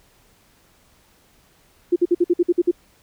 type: tone bursts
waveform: sine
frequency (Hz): 349.6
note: F4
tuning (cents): +2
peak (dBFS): -12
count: 9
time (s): 1.92-2.713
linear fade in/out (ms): 10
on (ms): 41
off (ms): 53
effects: pink hiss -57 dBFS RMS until 3.02 s